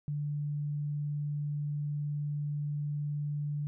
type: tone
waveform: sine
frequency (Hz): 146.83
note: D3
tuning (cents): 0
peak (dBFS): -31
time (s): 0.08-3.67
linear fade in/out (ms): 0
effects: none